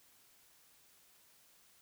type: silence
effects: white hiss -66 dBFS RMS until 1.81 s